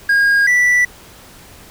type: tone pair in turn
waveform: triangle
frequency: 1628 / 1966.1 Hz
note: G#6 / B6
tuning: -35 / -8 cents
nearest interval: minor third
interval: 327 cents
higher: second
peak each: -8 dBFS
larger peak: neither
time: 0.09-0.47 / 0.47-0.85 s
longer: neither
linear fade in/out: 5 ms
effects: pink hiss -41 dBFS RMS until 1.7 s